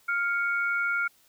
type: tone pair together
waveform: sine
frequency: 1400 / 2222 Hz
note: F6 / C#7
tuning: +4 / +4 cents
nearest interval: minor sixth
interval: 800 cents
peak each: -25 / -31 dBFS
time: 0.08-1.08 s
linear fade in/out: 10 ms
effects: white hiss -62 dBFS RMS until 1.28 s